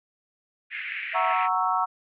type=band-pass noise; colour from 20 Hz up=white; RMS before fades=-33 dBFS; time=0.7-1.49 s; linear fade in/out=50 ms; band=1700 to 2500 Hz; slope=48 dB/octave
type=tone; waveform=sine; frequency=659.3 Hz; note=E5; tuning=in tune; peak=-31 dBFS; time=1.13-1.34 s; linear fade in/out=20 ms
type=chord; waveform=sine; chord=F# dominant seventh; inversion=none; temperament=equal; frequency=740 / 932.3 / 1108.7 / 1318.5 Hz; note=F#5 / A#5 / C#6 / E6; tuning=0 / 0 / 0 / 0 cents; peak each=-27 dBFS; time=1.14-1.86 s; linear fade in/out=20 ms
effects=none